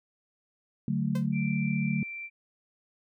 sine chord, D major, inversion none, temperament equal with one note detuned, 145.15 / 185 / 220 Hz, D3 / F#3 / A3, -20 / 0 / 0 cents, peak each -30 dBFS, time 0.88-2.03 s, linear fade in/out 2 ms
sawtooth tone with exponential decay, 516 Hz, C5, 24 cents flat, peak -31 dBFS, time 1.15-1.27 s, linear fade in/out 5 ms, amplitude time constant 26 ms
sine tone, 2349 Hz, D7, in tune, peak -36 dBFS, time 1.32-2.3 s, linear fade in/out 50 ms
effects none

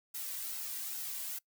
blue noise with flanger, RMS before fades -40 dBFS, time 0.14-1.39 s, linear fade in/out 10 ms, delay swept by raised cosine 1.7 to 2.33 ms, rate 2.4 Hz, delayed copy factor -0.55, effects noise-tail reverb RT60 0.1 s tail -22 dB re dry

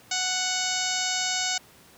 harmonic tone, 740 Hz, F#5, in tune, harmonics 1 / 2 / 3 / 4 / 5 / 6 / 7 / 8 / 9 / 10, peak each -34 / -34 / -34 / -34 / -34 / -34 / -34 / -34 / -34 / -34 dBFS, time 0.11-1.58 s, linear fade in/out 5 ms, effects pink hiss -53 dBFS RMS until 1.97 s + high-pass 80 Hz 12 dB/octave

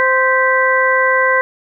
harmonic tone with a mistuned harmonic, 520 Hz, C5, 11 cents flat, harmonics 1 / 2 / 3 / 4, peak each -16 / -16 / -16 / -16 dBFS, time 0-1.41 s, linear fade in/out 0 ms, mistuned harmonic 4, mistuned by -97 cents, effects none

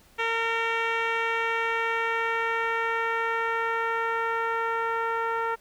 10% pulse tone with low-pass filter sweep, 457.1 Hz, A#4, 34 cents flat, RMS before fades -27 dBFS, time 0.18-5.56 s, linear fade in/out 20 ms, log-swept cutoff 2800 to 1300 Hz, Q 1.4, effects pink hiss -58 dBFS RMS until 5.6 s

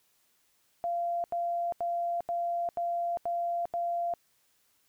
sine tone bursts, 690 Hz, F5, 21 cents flat, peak -28 dBFS, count 7, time 0.84-4.138 s, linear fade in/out 0 ms, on 400 ms, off 83 ms, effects white hiss -70 dBFS RMS until 4.88 s

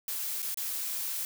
blue noise with dropouts, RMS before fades -34 dBFS, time 0.08-1.25 s, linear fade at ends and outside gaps 1 ms, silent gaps 0.42-0.427 / 0.544-0.573 s, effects none

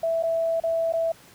sine tone with dropouts, 659.3 Hz, E5, in tune, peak -21 dBFS, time 0.03-1.12 s, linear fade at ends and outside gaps 5 ms, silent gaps 0.227-0.234 / 0.601-0.636 / 0.925-0.935 s, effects pink hiss -51 dBFS RMS until 1.34 s + high-pass 60 Hz 12 dB/octave

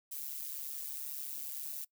violet noise with amplitude modulation, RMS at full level -38 dBFS, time 0.11-1.85 s, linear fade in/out 10 ms, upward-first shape sine, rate 142 Hz, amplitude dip 80%, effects noise-tail reverb RT60 0.1 s tail -22 dB re dry

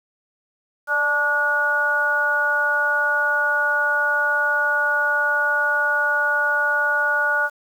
harmonic tone with a mistuned harmonic, 290.6 Hz, D4, 18 cents flat, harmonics 2 / 3 / 4 / 5, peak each -27 / -27 / -29 / -18 dBFS, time 0.87-7.5 s, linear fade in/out 50 ms, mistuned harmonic 2, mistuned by +27 cents, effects 8-bit

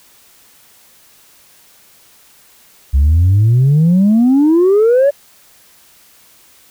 sine exponential sweep, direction up, 65.41 to 583 Hz, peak -5 dBFS, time 2.93-5.11 s, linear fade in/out 20 ms, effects tanh soft clip ceiling -5 dBFS + white hiss -47 dBFS RMS until 6.7 s

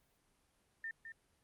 sine tone with echo, 1804 Hz, A6, 43 cents sharp, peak -40 dBFS, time 0.84-0.91 s, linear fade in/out 2 ms, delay 210 ms, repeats 1, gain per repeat -7 dB, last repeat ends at 1.12 s, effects pink hiss -75 dBFS RMS until 1.43 s + Opus 32 kbps

